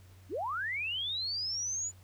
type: linear sweep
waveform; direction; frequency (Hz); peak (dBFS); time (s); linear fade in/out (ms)
sine; up; 227.9 to 7040; -32; 0.29-1.92; 50
effects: added 93 Hz sine -53 dBFS peak until 2.03 s + pink hiss -63 dBFS RMS until 2.03 s